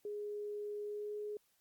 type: tone with pitch glide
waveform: sine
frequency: 415.3 to 418.7 Hz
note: G#4 to G#4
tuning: 0 to +14 cents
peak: -39 dBFS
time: 0.05-1.37 s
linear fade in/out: 2 ms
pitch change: +14 cents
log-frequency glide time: 0.84-1.17 s
effects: white hiss -75 dBFS RMS until 1.6 s + Opus 48 kbps